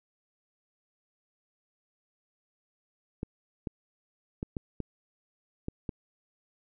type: clicks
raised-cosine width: 3 ms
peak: -20 dBFS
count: 7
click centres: 3.231 / 3.672 / 4.429 / 4.568 / 4.803 / 5.684 / 5.892 s
effects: none